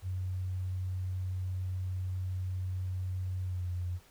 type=tone with pitch glide; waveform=sine; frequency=92.5 to 89.35 Hz; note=F#2 to F2; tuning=0 to +40 cents; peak=-32 dBFS; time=0.02-4 s; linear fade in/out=50 ms; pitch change=-60 cents; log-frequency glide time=3.44-3.66 s; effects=pink hiss -61 dBFS RMS until 4.1 s